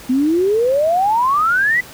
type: exponential sweep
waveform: sine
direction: up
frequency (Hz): 246.9 to 2023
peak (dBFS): -12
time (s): 0.09-1.81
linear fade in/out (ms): 10
effects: pink hiss -37 dBFS RMS until 1.93 s + high-pass 60 Hz 12 dB/octave